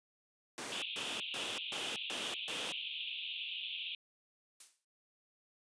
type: noise bursts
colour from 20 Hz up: pink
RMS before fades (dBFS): -41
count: 6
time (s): 0.58-2.72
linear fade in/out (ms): 0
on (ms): 240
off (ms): 140
type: band-pass noise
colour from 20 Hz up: white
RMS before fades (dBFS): -42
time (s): 0.72-3.95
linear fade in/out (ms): 2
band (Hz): 2500 to 3600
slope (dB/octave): 96
type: noise with exponential decay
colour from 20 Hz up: blue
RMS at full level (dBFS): -47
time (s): 4.6-4.85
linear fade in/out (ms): 5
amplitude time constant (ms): 53
effects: high-pass 300 Hz 12 dB/octave + resampled to 22050 Hz